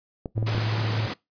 clicks, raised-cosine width 2 ms, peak -17 dBFS, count 5, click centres 0.258 / 0.379 / 0.427 / 0.549 / 0.58 s
triangle tone with vibrato, 109.4 Hz, A2, 9 cents flat, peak -22 dBFS, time 0.35-1.07 s, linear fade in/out 20 ms, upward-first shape triangle, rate 2.9 Hz, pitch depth 9 cents each way
pink high-pass noise, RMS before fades -31 dBFS, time 0.46-1.14 s, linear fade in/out 10 ms, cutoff 100 Hz, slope 24 dB/octave
effects noise-tail reverb RT60 0.2 s tail -22 dB re dry + resampled to 11025 Hz

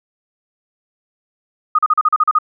sine tone bursts, 1244.5 Hz, D#6, in tune, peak -9 dBFS, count 9, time 1.75-2.387 s, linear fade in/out 5 ms, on 37 ms, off 38 ms, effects none

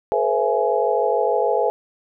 sine tone cluster, 424.3 / 477.3 / 524 / 668 / 837 Hz, G#4 / A#4 / C5 / E5 / G#5, +37 / +41 / +2 / +23 / +13 cents, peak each -23 dBFS, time 0.12-1.7 s, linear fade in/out 0 ms, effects none

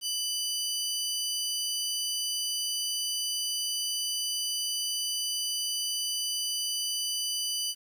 25% pulse tone pair together, 2984 / 4737 Hz, F#7 / D8, +14 / +14 cents, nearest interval minor sixth, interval 800 cents, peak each -28 dBFS, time 0.01-7.75 s, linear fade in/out 50 ms, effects 10-bit

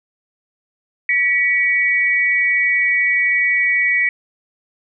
sine tone pair together, 1946.5 / 2258 Hz, B6 / C#7, -26 / +31 cents, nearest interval minor third, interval 257 cents, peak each -16 dBFS, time 1.09-4.09 s, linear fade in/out 2 ms, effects none

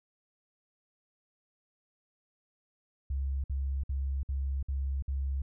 sine tone bursts, 68 Hz, C#2, 33 cents flat, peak -29 dBFS, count 6, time 3.1-5.42 s, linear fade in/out 5 ms, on 340 ms, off 56 ms, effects none

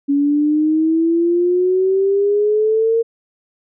sine exponential sweep, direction up, 280 to 461.5 Hz, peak -12 dBFS, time 0.08-3.03 s, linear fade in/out 20 ms, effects none

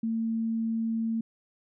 sine tone, 225.8 Hz, A3, 45 cents sharp, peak -26 dBFS, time 0.03-1.21 s, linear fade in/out 5 ms, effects none

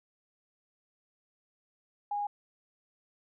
sine tone, 821 Hz, G#5, 20 cents flat, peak -30 dBFS, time 2.11-2.27 s, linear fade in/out 5 ms, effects none

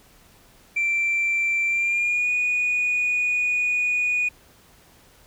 sine tone with pitch glide, 2349 to 2463 Hz, D7 to D#7, 0 to -18 cents, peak -18 dBFS, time 0.76-4.29 s, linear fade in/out 10 ms, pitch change +82 cents, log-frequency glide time 1.67-2.3 s, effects tanh soft clip ceiling -17 dBFS + pink hiss -54 dBFS RMS until 5.26 s

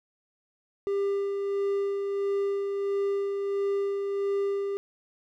triangle tone with tremolo, 398.4 Hz, G4, 28 cents sharp, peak -22 dBFS, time 0.87-4.77 s, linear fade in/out 0 ms, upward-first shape sine, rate 1.5 Hz, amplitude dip 35%, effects none

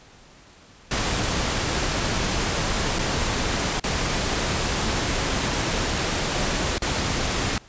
pink noise with dropouts, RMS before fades -24 dBFS, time 0.91-7.58 s, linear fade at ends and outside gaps 2 ms, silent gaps 2.987-2.991 / 3.798-3.839 / 6.782-6.82 s, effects pink hiss -50 dBFS RMS until 7.68 s + resampled to 16000 Hz

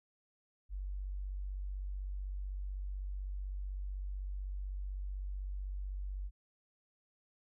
sine tone, 47.94 Hz, G1, 38 cents flat, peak -37 dBFS, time 0.69-6.31 s, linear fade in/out 50 ms, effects none

